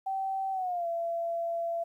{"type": "tone with pitch glide", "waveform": "sine", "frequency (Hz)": [772, 676], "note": ["G5", "E5"], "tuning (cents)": [-27, 43], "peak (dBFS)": -29, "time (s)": [0.06, 1.84], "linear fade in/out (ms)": 10, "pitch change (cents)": -230, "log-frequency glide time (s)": [0.52, 0.87], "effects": ["11-bit"]}